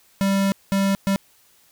square tone bursts at uneven times, 196 Hz, G3, in tune, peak -18 dBFS, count 3, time 0.21-0.52 / 0.72-0.95 / 1.07-1.16 s, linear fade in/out 0 ms, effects white hiss -57 dBFS RMS until 1.71 s

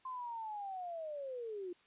sine linear sweep, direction down, 1046.5 to 343.5 Hz, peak -40 dBFS, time 0.05-1.73 s, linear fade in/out 5 ms, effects white hiss -68 dBFS RMS until 1.86 s + resampled to 8000 Hz

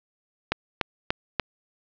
click train, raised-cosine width 0.3 ms, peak -6 dBFS, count 4, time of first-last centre 0.52-1.397 s, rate 3.42 Hz, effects low-pass 5000 Hz 12 dB/octave

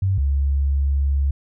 sine tone pair in turn, 95.8 / 69.5 Hz, G2 / C#2, -39 / +5 cents, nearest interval tritone, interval 556 cents, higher first, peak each -16 dBFS, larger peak neither, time 0.02-0.18 / 0.18-1.31 s, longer second, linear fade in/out 5 ms, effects none

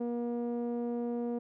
sawtooth tone with low-pass filter, 238.5 Hz, A#3, 40 cents sharp, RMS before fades -34 dBFS, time 0-1.39 s, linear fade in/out 10 ms, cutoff 520 Hz, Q 1.7, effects none

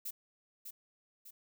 violet noise with echo, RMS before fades -40 dBFS, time 0.05-0.11 s, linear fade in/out 10 ms, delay 600 ms, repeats 2, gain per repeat -6 dB, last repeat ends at 1.31 s, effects none

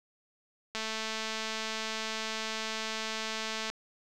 click train, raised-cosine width 0.2 ms, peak -18 dBFS, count 650, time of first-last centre 0.75-3.7 s, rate 220 Hz, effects none

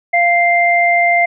sine tone pair together, 692.8 / 2093 Hz, F5 / C7, -14 / 0 cents, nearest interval octave + perfect fifth, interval 1914 cents, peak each -12 dBFS, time 0.13-1.26 s, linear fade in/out 10 ms, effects none

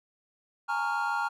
triangle chord, Bb minor seventh, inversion third, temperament equal with one note detuned, 830.6 / 917.4 / 1108.7 / 1396.9 Hz, Ab5 / Bb5 / Db6 / F6, 0 / -28 / 0 / 0 cents, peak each -31 / -30 / -35 / -29 dBFS, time 0.68-1.29 s, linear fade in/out 20 ms, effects none

